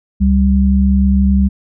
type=tone pair together; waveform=sine; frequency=69.3 / 196 Hz; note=C#2 / G3; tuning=0 / 0 cents; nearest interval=octave + tritone; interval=1800 cents; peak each=-11 dBFS; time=0.2-1.49 s; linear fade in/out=20 ms; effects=none